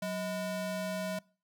square ring-modulated tone, 410 Hz, G#4, 22 cents flat, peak -31 dBFS, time 0.02-1.19 s, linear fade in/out 5 ms, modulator 224 Hz, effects noise-tail reverb RT60 0.4 s tail -24 dB re dry

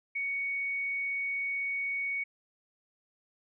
sine tone, 2231 Hz, C#7, 11 cents sharp, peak -30 dBFS, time 0.15-2.24 s, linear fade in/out 10 ms, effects none

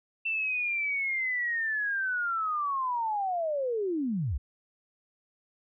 sine linear sweep, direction down, 2687 to 51.91 Hz, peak -27 dBFS, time 0.25-4.38 s, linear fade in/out 10 ms, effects none

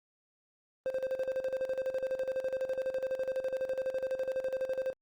triangle tone with tremolo, 523.3 Hz, C5, in tune, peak -27 dBFS, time 0.86-4.93 s, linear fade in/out 0 ms, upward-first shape square, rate 12 Hz, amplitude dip 70%, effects Opus 24 kbps

